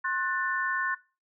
sine chord, F# diminished, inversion second, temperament just, 1065.6 / 1480 / 1776 Hz, C6 / F#6 / A6, +31 / 0 / +16 cents, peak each -31 dBFS, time 0.04-0.95 s, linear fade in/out 10 ms, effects noise-tail reverb RT60 0.3 s tail -19 dB re dry

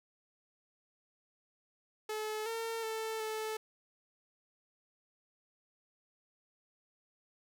sawtooth tone with pitch steps, 430.6 / 454.7 / 443 / 436.1 Hz, A4 / A#4 / A4 / A4, -37 / -43 / +12 / -15 cents, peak -32 dBFS, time 2.09-3.57 s, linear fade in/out 5 ms, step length 370 ms, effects none

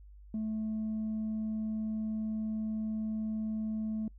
triangle tone with tanh clipping, 217.8 Hz, A3, 17 cents flat, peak -32 dBFS, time 0.34-4.08 s, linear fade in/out 2 ms, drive 6 dB, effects noise-tail reverb RT60 0.1 s tail -26 dB re dry + added 50 Hz sine -50 dBFS peak until 4.18 s

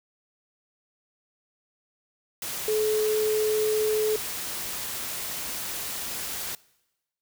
sine tone in noise, 430 Hz, A4, 40 cents flat, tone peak -22 dBFS, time 2.68-4.16 s, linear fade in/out 2 ms, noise white, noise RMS -33 dBFS, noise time 2.42-6.55 s, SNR +8 dB, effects noise-tail reverb RT60 1.0 s tail -23 dB re dry

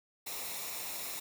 white noise with comb filter, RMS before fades -40 dBFS, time 0.26-1.2 s, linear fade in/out 10 ms, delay 0.64 ms, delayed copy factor -0.55, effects none

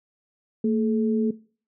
sine tone pair together, 225.3 / 427.6 Hz, A3 / A4, +41 / -49 cents, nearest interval major seventh, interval 1110 cents, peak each -20 / -26 dBFS, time 0.64-1.31 s, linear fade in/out 5 ms, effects noise-tail reverb RT60 0.4 s tail -19 dB re dry

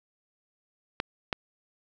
clicks, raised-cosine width 0.3 ms, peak -11 dBFS, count 2, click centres 1.001 / 1.328 s, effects none

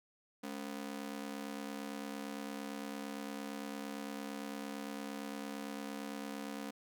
sawtooth ring-modulated tone, 246.9 Hz, B3, in tune, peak -34 dBFS, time 0.43-6.71 s, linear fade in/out 10 ms, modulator 34.4 Hz, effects none

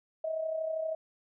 sine tone with amplitude modulation, 639 Hz, D#5, 46 cents sharp, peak -28 dBFS, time 0.24-0.95 s, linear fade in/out 5 ms, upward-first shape sine, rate 32.6 Hz, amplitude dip 55%, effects none

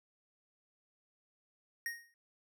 square tone with exponential decay, 1864.7 Hz, A#6, in tune, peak -34 dBFS, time 1.86-2.14 s, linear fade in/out 1 ms, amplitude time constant 59 ms, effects none

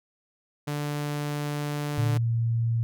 sawtooth tone, 146.83 Hz, D3, in tune, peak -24 dBFS, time 0.67-2.18 s, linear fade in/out 10 ms
sine tone with pitch glide, 116.54 to 115.53 Hz, A#2 to A#2, 0 to -15 cents, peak -22 dBFS, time 1.98-2.83 s, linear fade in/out 0 ms, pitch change -15 cents, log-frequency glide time 2.09-2.35 s
effects none

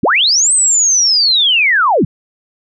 sine linear two-way sweep, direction up then down, 110 to 8360 to 110 Hz, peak -8 dBFS, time 0.03-2.05 s, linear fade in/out 5 ms, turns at 0.53 s, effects none

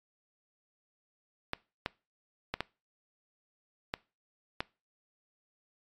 clicks, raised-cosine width 0.3 ms, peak -15 dBFS, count 6, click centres 1.534 / 1.861 / 2.54 / 2.606 / 3.939 / 4.605 s, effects noise-tail reverb RT60 0.3 s tail -22 dB re dry + MP3 64 kbps

